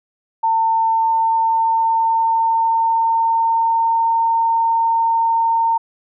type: tone with pitch glide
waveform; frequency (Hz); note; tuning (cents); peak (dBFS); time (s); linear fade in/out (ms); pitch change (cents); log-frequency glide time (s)
sine; 900 to 913.1; A5 to A#5; +39 to -36; -13; 0.43-5.78; 10; +25; 0.71-4.1
effects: none